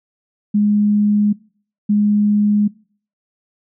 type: tone bursts at uneven times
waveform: sine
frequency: 207.7 Hz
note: G#3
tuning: in tune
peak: -11 dBFS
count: 2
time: 0.54-1.33 / 1.89-2.68 s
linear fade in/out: 10 ms
effects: noise-tail reverb RT60 0.5 s tail -23 dB re dry